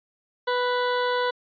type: tone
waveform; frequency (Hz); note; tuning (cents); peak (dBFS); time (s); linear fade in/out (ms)
20% pulse; 493.9; B4; 0; -17; 0.47-1.31; 10
effects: resampled to 11025 Hz